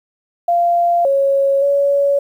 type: tone with pitch steps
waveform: sine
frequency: 692 / 551 / 563 Hz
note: F5 / C#5 / C#5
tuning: -16 / -11 / +27 cents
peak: -11 dBFS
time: 0.48-2.19 s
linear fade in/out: 5 ms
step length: 570 ms
effects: 8-bit